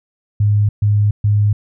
sine tone bursts, 103.83 Hz, G#2, in tune, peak -10 dBFS, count 3, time 0.4-1.53 s, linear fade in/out 5 ms, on 290 ms, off 130 ms, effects none

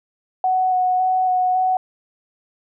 sine tone with vibrato, 740 Hz, F#5, in tune, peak -15 dBFS, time 0.44-1.77 s, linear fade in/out 2 ms, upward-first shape square, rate 1.8 Hz, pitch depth 11 cents each way, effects none

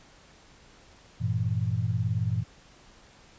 sine chord, E diminished, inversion first, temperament equal, 98 / 116.54 / 164.81 Hz, G2 / Bb2 / E3, 0 / 0 / 0 cents, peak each -29 / -27 / -33 dBFS, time 1.2-2.44 s, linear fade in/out 20 ms, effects pink hiss -55 dBFS RMS until 3.38 s + resampled to 16000 Hz

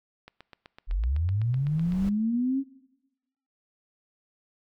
click train, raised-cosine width 0.3 ms, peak -29 dBFS, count 14, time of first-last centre 0.28-1.921 s, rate 7.92 Hz
sine linear sweep, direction up, 34.65 to 277.6 Hz, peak -23 dBFS, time 0.87-2.64 s, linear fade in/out 50 ms
brown noise with exponential growth, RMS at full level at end -33 dBFS, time 1.07-2.09 s, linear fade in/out 0 ms, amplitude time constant 220 ms
effects noise-tail reverb RT60 1.0 s tail -22 dB re dry

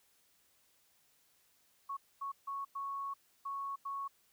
sine tone bursts at uneven times, 1107 Hz, C#6, 3 cents flat, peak -37 dBFS, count 6, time 1.89-1.97 / 2.21-2.32 / 2.47-2.65 / 2.75-3.14 / 3.45-3.76 / 3.85-4.08 s, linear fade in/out 10 ms, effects white hiss -71 dBFS RMS until 4.32 s

